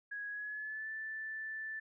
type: tone with pitch glide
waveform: sine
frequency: 1661.2 to 1760 Hz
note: G#6 to A6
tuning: 0 to 0 cents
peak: -39 dBFS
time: 0.11-1.8 s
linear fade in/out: 10 ms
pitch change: +100 cents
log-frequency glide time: 0.29-0.89 s
effects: none